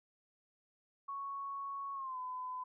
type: tone with pitch glide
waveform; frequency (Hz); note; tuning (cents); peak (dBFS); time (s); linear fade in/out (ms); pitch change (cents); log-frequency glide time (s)
sine; 1108.7 to 1010.8; C#6 to B5; 0 to +40; -39; 1.08-2.64; 10; -160; 1.94-2.18
effects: none